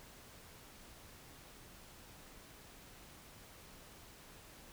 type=silence; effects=pink hiss -57 dBFS RMS until 4.72 s